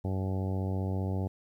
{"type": "harmonic tone", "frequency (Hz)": 95.1, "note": "F#2", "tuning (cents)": 48, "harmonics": [1, 2, 3, 4, 5, 6, 7, 8, 9], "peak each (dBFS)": [-30, -36, -40, -42, -44, -46, -47, -48, -49], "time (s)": [0.04, 1.28], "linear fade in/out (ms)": 10, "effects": ["11-bit"]}